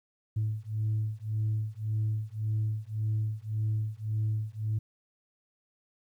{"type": "beating tone pair", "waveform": "sine", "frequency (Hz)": [107.4, 109.2], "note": ["A2", "A2"], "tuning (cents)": [-41, -13], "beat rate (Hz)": 1.8, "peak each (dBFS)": -30, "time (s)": [0.36, 4.79], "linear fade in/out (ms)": 10, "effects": ["tanh soft clip ceiling -23 dBFS", "11-bit"]}